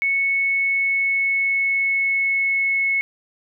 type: tone with pitch glide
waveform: sine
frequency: 2208 to 2193 Hz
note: C#7 to C#7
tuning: -7 to -19 cents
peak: -17 dBFS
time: 0.02-3.01 s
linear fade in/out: 0 ms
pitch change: -12 cents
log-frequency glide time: 0.22-2.87 s
effects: none